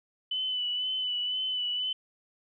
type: tone with vibrato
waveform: sine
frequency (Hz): 2998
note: F#7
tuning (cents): +22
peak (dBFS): -28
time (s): 0.31-1.93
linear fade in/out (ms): 5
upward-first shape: sine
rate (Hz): 2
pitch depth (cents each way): 29
effects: none